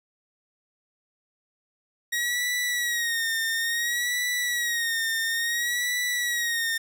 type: tone with vibrato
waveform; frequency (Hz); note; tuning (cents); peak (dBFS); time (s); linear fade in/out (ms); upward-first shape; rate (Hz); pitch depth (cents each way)
sawtooth; 1889; A#6; +22; -21; 2.12-6.78; 10; sine; 0.58; 69
effects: none